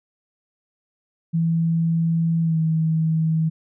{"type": "tone with pitch glide", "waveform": "sine", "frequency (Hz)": [165.1, 160.21], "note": ["E3", "E3"], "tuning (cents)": [3, -49], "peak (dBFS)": -17, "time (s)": [1.33, 3.5], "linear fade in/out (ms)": 20, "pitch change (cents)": -52, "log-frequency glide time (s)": [2.42, 2.58], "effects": []}